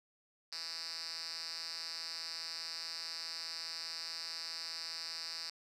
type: tone with band-pass filter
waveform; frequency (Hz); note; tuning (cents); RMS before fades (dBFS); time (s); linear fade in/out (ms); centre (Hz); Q
5% pulse; 164.8; E3; 0; -43; 0.52-5.5; 5; 4800; 4.5
effects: none